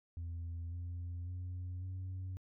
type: tone with pitch steps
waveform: sine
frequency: 84.5 / 87.23 / 90.04 / 92.95 Hz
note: E2 / F2 / F#2 / F#2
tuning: +43 / -2 / -47 / +8 cents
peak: -37 dBFS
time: 0.17-2.37 s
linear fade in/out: 0 ms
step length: 550 ms
effects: tanh soft clip ceiling -38 dBFS